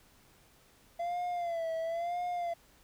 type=tone with vibrato; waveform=triangle; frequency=681 Hz; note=F5; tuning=44 cents flat; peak=-30 dBFS; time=0.99-2.54 s; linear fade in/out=10 ms; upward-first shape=sine; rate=0.99 Hz; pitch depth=79 cents each way; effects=pink hiss -63 dBFS RMS until 2.83 s

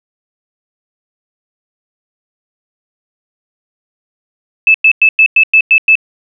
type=tone bursts; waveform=sine; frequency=2618 Hz; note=E7; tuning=13 cents flat; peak=-3 dBFS; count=8; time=4.67-5.954 s; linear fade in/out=2 ms; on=73 ms; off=100 ms; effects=none

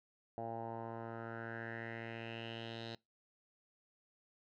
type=tone with low-pass filter sweep; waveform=10% pulse; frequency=114.6 Hz; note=A#2; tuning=29 cents flat; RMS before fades=-45 dBFS; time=0.38-2.95 s; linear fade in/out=0 ms; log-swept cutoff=740 to 4000 Hz; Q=4.8; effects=noise-tail reverb RT60 0.2 s tail -23 dB re dry

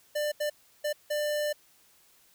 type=tone bursts at uneven times; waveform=square; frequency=595 Hz; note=D5; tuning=22 cents sharp; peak=-28 dBFS; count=4; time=0.15-0.32 / 0.4-0.5 / 0.84-0.93 / 1.1-1.53 s; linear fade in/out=10 ms; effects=white hiss -62 dBFS RMS until 2.34 s

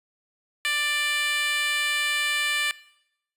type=tone with high-pass filter; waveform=10% pulse; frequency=590 Hz; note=D5; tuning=8 cents sharp; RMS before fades=-25 dBFS; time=0.65-2.71 s; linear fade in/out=0 ms; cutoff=1900 Hz; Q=1.7; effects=noise-tail reverb RT60 0.8 s tail -20 dB re dry + resampled to 32000 Hz

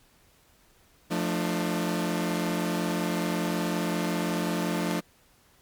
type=chord; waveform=sawtooth; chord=D minor; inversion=first; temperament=equal with one note detuned; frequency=174.61 / 220 / 299.5 Hz; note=F3 / A3 / D4; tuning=0 / 0 / +34 cents; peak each=-25 / -28 / -27 dBFS; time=1.1-5.01 s; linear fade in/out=20 ms; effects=pink hiss -61 dBFS RMS until 5.61 s + MP3 96 kbps

